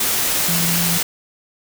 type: tone in noise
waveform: sine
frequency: 170 Hz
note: F3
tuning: 46 cents flat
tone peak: -21 dBFS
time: 0.48-0.98 s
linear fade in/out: 5 ms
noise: white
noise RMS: -19 dBFS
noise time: 0-1.03 s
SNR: -5 dB
effects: none